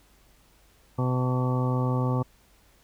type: harmonic tone with a mistuned harmonic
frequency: 126.7 Hz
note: B2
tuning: 45 cents sharp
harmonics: 1 / 2 / 3 / 4 / 5 / 6 / 7 / 8 / 9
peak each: -24 / -30 / -36 / -34 / -41 / -42 / -36 / -46 / -36 dBFS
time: 0.98-2.23 s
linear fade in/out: 10 ms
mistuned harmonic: 8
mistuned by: +61 cents
effects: added 50 Hz sine -61 dBFS peak until 2.83 s + pink hiss -61 dBFS RMS until 2.83 s